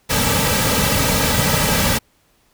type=noise with comb filter; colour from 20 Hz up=pink; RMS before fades=-17 dBFS; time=0.09-1.99 s; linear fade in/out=20 ms; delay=2.8 ms; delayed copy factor=-0.75; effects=pink hiss -59 dBFS RMS until 2.53 s